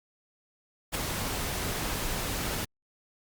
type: noise with ADSR envelope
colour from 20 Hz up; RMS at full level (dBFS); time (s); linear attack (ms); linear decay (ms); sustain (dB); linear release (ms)
pink; -27; 0.92-2.65; 30; 8; -5; 8
effects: Opus 48 kbps